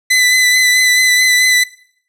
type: tone with vibrato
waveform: sawtooth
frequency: 2005 Hz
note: B6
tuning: 26 cents sharp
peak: -5 dBFS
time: 0.1-1.64 s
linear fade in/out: 10 ms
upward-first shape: sine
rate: 4.6 Hz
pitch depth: 21 cents each way
effects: noise-tail reverb RT60 0.6 s tail -20 dB re dry + low-pass 12000 Hz 12 dB/octave